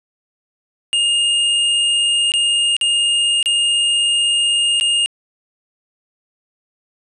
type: tone with dropouts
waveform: square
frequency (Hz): 2834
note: F7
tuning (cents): +25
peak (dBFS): -14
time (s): 0.93-5.06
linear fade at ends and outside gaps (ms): 0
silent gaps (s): 2.319-2.338 / 2.766-2.812 / 3.428-3.459 / 4.799-4.81
effects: resampled to 24000 Hz + 9-bit